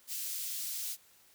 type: high-pass noise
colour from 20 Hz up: white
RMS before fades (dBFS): -38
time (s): 0.07-0.97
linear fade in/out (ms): 50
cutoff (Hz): 3900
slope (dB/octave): 12
effects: white hiss -63 dBFS RMS until 1.34 s